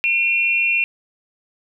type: tone pair together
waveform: sine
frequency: 2406 / 2723 Hz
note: D7 / F7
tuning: +41 / -44 cents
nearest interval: major second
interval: 215 cents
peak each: -18 dBFS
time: 0.04-0.84 s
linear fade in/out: 0 ms
effects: none